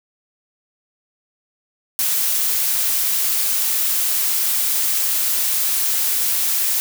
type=noise; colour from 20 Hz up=blue; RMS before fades=-19 dBFS; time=1.99-6.8 s; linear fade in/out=0 ms; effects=none